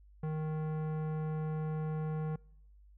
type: tone with tanh clipping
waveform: sine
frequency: 155.56 Hz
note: D#3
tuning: in tune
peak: -35 dBFS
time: 0.23-2.36 s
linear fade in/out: 5 ms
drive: 16 dB
effects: noise-tail reverb RT60 0.8 s tail -26 dB re dry + added 50 Hz sine -56 dBFS peak until 2.97 s